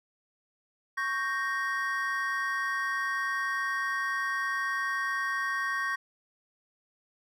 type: chord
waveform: triangle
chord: G diminished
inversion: second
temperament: equal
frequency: 1108.7 / 1568 / 1864.7 Hz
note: Db6 / G6 / Bb6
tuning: 0 / 0 / 0 cents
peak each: -31 / -32 / -30 dBFS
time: 0.97-5.96 s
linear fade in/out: 10 ms
effects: none